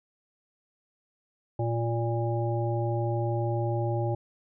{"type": "harmonic tone", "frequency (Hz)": 116.54, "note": "A#2", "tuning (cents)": 0, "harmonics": [1, 3, 5, 7], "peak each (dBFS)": [-27, -32, -34, -35], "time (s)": [1.59, 4.15], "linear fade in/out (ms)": 5, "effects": []}